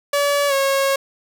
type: tone with pitch glide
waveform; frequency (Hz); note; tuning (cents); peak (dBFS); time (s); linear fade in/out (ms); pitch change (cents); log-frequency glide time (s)
sawtooth; 572 to 546.8; D5 to C#5; -46 to -24; -12; 0.13-0.96; 5; -78; 0.48-0.53
effects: none